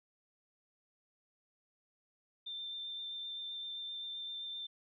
sine tone with vibrato, 3575 Hz, A7, 27 cents sharp, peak -40 dBFS, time 2.46-4.67 s, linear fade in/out 10 ms, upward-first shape triangle, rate 7.7 Hz, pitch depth 13 cents each way, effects none

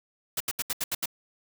white noise bursts, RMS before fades -29 dBFS, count 7, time 0.37-1.058 s, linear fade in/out 5 ms, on 34 ms, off 75 ms, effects none

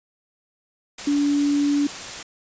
sine tone in noise, 287.6 Hz, D4, 36 cents flat, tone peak -17 dBFS, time 1.07-1.87 s, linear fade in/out 5 ms, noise white, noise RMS -33 dBFS, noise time 0.98-2.23 s, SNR +13 dB, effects resampled to 16000 Hz

